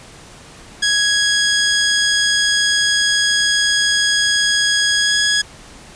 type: tone with pitch glide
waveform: 15% pulse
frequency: 1661.2 to 1670.8 Hz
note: G#6 to G#6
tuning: 0 to +10 cents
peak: -7 dBFS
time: 0.82-5.42 s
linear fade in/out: 10 ms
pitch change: +10 cents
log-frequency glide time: 4.99-5.14 s
effects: pink hiss -40 dBFS RMS until 5.95 s + resampled to 22050 Hz